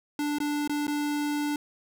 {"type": "tone with dropouts", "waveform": "square", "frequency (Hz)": 293.7, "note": "D4", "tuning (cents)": 0, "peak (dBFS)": -27, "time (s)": [0.19, 1.56], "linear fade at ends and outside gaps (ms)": 2, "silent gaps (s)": [[0.385, 0.402], [0.676, 0.695], [0.869, 0.879]], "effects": []}